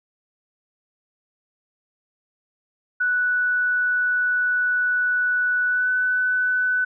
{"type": "tone with pitch glide", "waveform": "sine", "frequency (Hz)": [1480, 1498.9], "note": ["F#6", "F#6"], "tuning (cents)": [0, 22], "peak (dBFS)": -18, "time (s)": [3, 6.85], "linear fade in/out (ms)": 10, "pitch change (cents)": 22, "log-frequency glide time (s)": [5.68, 5.89], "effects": []}